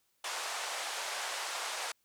pink band-pass noise, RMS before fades -38 dBFS, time 0.24-1.92 s, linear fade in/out 5 ms, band 620 to 9300 Hz, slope 24 dB/octave, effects white hiss -75 dBFS RMS until 2.04 s

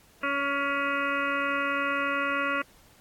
harmonic tone, 280.7 Hz, C#4, 22 cents sharp, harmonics 1 / 2 / 4 / 5 / 6 / 7 / 8 / 9 / 10, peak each -35 / -34 / -31 / -30 / -43 / -34 / -43 / -35 / -42 dBFS, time 0.23-2.62 s, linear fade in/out 5 ms, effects pink hiss -58 dBFS RMS until 3 s + AAC 64 kbps

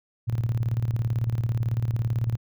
sine tone with tremolo, 115.5 Hz, A#2, 16 cents flat, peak -20 dBFS, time 0.27-2.37 s, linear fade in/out 20 ms, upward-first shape square, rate 18 Hz, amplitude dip 65%, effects none

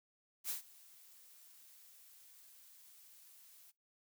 blue noise with ADSR envelope, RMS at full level -38 dBFS, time 0.44-3.72 s, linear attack 57 ms, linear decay 120 ms, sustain -23 dB, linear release 25 ms, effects noise-tail reverb RT60 0.2 s tail -22 dB re dry

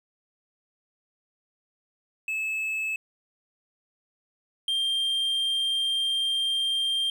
triangle tone pair in turn, 2600 / 3182 Hz, E7 / G7, -24 / +25 cents, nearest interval minor third, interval 349 cents, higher second, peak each -25 / -22 dBFS, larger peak second, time 2.28-2.96 / 4.68-7.1 s, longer second, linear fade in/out 2 ms, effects none

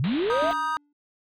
sine linear sweep, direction up, 110.8 to 698.5 Hz, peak -22 dBFS, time 0-0.51 s, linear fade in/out 0 ms
white low-pass noise, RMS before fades -37 dBFS, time 0.04-0.53 s, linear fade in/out 0 ms, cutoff 4000 Hz, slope 96 dB/octave
triangle chord, Eb major, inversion second, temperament equal with one note detuned, 951.4 / 1244.5 / 1568 Hz, Bb5 / Eb6 / G6, +35 / 0 / 0 cents, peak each -27 / -25 / -31 dBFS, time 0.3-0.77 s, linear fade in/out 0 ms
triangle tone with exponential decay, 291.1 Hz, D4, 15 cents flat, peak -27 dBFS, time 0.42-0.93 s, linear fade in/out 5 ms, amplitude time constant 110 ms
effects none

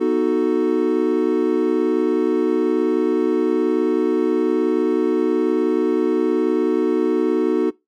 triangle chord, B dominant seventh, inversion none, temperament equal with one note detuned, 245.1 / 311.1 / 370 / 440 Hz, B3 / D#4 / F#4 / A4, -13 / 0 / 0 / 0 cents, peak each -22 / -19 / -17 / -20 dBFS, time 0-7.71 s, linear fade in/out 20 ms, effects noise-tail reverb RT60 0.2 s tail -21 dB re dry

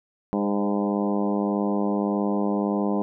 harmonic tone with a mistuned harmonic, 101.7 Hz, G#2, 36 cents flat, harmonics 2 / 3 / 4 / 5 / 6 / 7 / 8 / 9 / 10, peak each -24 / -28 / -30 / -32 / -34 / -35 / -36 / -37 / -38 dBFS, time 0.33-3.02 s, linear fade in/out 0 ms, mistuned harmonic 5, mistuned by +16 cents, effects none

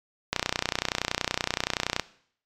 click train, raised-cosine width 0.2 ms, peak -6 dBFS, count 52, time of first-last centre 0.33-1.997 s, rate 30.6 Hz, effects noise-tail reverb RT60 0.6 s tail -18 dB re dry + MP3 96 kbps

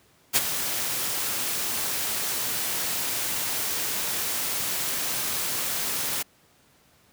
white noise with ADSR envelope, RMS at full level -18 dBFS, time 0.33-6.23 s, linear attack 37 ms, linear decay 27 ms, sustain -10 dB, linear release 11 ms, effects pink hiss -60 dBFS RMS until 7.12 s + high-pass 80 Hz 12 dB/octave

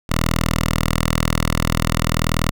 5% pulse tone with notch filter, 40.41 Hz, E1, 34 cents flat, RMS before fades -19 dBFS, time 0.09-2.51 s, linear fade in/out 10 ms, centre 380 Hz, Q 0.75, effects none

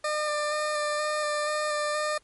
20% pulse tone with vibrato, 601 Hz, D5, 40 cents sharp, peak -21 dBFS, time 0.04-2.18 s, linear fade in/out 5 ms, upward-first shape square, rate 2.1 Hz, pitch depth 13 cents each way, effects pink hiss -64 dBFS RMS until 2.23 s + MP3 48 kbps

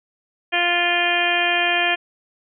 harmonic tone, 349.2 Hz, F4, in tune, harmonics 1 / 2 / 3 / 4 / 5 / 6 / 7 / 8 / 9, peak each -29 / -23 / -32 / -31 / -22 / -30 / -22 / -28 / -26 dBFS, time 0.52-1.96 s, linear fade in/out 20 ms, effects none

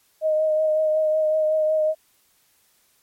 sine tone with vibrato, 622.3 Hz, D#5, in tune, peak -17 dBFS, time 0.21-1.95 s, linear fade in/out 50 ms, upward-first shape triangle, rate 5.4 Hz, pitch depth 23 cents each way, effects white hiss -62 dBFS RMS until 3.02 s + MP3 64 kbps

